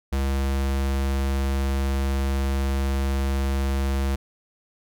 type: tone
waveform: square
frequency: 68 Hz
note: C#2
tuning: 33 cents flat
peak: -22 dBFS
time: 0.12-4.16 s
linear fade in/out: 10 ms
effects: none